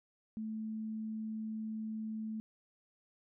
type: tone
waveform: sine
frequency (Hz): 218.7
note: A3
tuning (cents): -10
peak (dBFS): -37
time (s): 0.37-2.4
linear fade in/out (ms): 0
effects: none